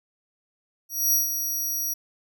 15% pulse tone with ADSR envelope, 5750 Hz, F8, 50 cents sharp, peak -12 dBFS, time 0.89-1.94 s, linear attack 240 ms, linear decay 140 ms, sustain -8 dB, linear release 9 ms, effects none

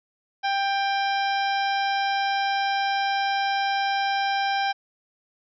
harmonic tone with a mistuned harmonic, 790 Hz, G5, 13 cents sharp, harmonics 1 / 2 / 3 / 4 / 5 / 6 / 7, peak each -23 / -29 / -33 / -35 / -37 / -39 / -40 dBFS, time 0.43-4.73 s, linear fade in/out 20 ms, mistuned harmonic 6, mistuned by +97 cents, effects none

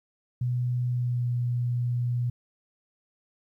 sine tone with pitch glide, 123.47 to 121.7 Hz, B2 to B2, 0 to -25 cents, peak -24 dBFS, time 0.41-2.3 s, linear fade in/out 5 ms, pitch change -25 cents, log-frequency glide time 0.89-1.28 s, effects 11-bit

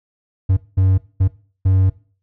triangle tone bursts at uneven times, 94.7 Hz, F#2, 41 cents sharp, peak -9 dBFS, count 4, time 0.49-0.57 / 0.77-0.98 / 1.2-1.28 / 1.65-1.9 s, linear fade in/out 10 ms, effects noise-tail reverb RT60 0.4 s tail -19 dB re dry

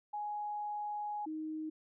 sine tone pair in turn, 834 / 312.4 Hz, G#5 / D#4, +7 / +7 cents, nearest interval octave + perfect fourth, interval 1700 cents, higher first, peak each -36 / -37 dBFS, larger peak first, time 0.13-1.26 / 1.26-1.7 s, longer first, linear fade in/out 10 ms, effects none

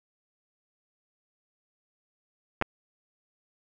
clicks, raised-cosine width 0.5 ms, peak -11 dBFS, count 2, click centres 2.614 / 2.623 s, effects none

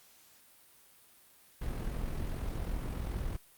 brown noise with amplitude modulation, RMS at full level -34 dBFS, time 1.61-3.37 s, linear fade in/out 10 ms, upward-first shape sine, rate 42.6 Hz, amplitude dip 40%, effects white hiss -61 dBFS RMS until 3.57 s + Opus 48 kbps

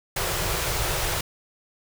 pink band-stop noise, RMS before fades -26 dBFS, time 0.16-1.21 s, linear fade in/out 5 ms, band 180 to 320 Hz, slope 96 dB/octave, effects none

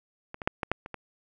clicks, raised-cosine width 0.5 ms, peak -23 / -21 / -8 / -14 / -9 / -24 / -21 dBFS, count 7, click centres 0.344 / 0.418 / 0.475 / 0.632 / 0.716 / 0.861 / 0.943 s, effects none

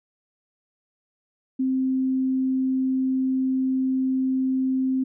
sine tone, 261.6 Hz, C4, in tune, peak -20 dBFS, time 1.59-5.04 s, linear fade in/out 10 ms, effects none

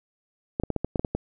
clicks, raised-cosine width 2 ms, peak -12 dBFS, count 9, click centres 0.599 / 0.636 / 0.703 / 0.763 / 0.846 / 0.958 / 0.995 / 1.048 / 1.15 s, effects none

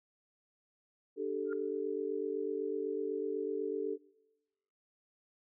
sine chord, D suspended fourth, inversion none, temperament equal with one note detuned, 295.5 / 392 / 440 Hz, D4 / G4 / A4, +11 / 0 / 0 cents, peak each -41 / -37 / -36 dBFS, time 1.16-3.98 s, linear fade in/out 50 ms
sine tone with exponential growth, 1406 Hz, F6, 11 cents sharp, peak -39 dBFS, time 1.45-1.53 s, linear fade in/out 1 ms, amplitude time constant 16 ms
effects noise-tail reverb RT60 1.0 s tail -22 dB re dry

